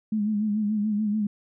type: tone with vibrato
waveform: sine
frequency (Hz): 211.1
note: G#3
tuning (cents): +29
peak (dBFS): -22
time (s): 0.12-1.27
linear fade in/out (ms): 5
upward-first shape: sine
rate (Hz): 6.9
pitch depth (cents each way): 57
effects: none